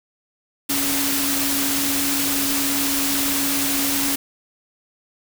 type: tone in noise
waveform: sine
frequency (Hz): 278.5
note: C#4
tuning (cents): +8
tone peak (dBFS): -25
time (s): 0.69-4.16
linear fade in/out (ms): 10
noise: white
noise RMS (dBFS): -22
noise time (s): 0.69-4.16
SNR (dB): -6
effects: none